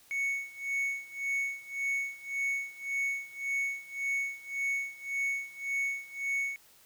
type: tone with tremolo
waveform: triangle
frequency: 2217 Hz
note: C#7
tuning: in tune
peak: -26 dBFS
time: 0.11-6.56 s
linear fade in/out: 0 ms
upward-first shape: sine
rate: 1.8 Hz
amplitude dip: 90%
effects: white hiss -60 dBFS RMS until 6.85 s